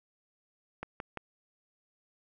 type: click train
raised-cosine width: 0.5 ms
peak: -22 dBFS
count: 3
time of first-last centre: 0.83-1.173 s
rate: 5.83 Hz
effects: none